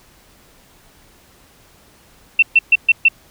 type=tone bursts; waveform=sine; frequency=2695 Hz; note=E7; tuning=38 cents sharp; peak=-6 dBFS; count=5; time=2.39-3.085 s; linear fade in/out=5 ms; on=35 ms; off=130 ms; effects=pink hiss -50 dBFS RMS until 3.3 s